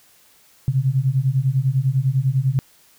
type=beating tone pair; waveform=sine; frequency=127.8 / 137.8 Hz; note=C3 / C#3; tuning=-40 / -10 cents; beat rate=10 Hz; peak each=-19 / -19 dBFS; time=0.68-2.59 s; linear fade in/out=0 ms; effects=white hiss -54 dBFS RMS until 2.98 s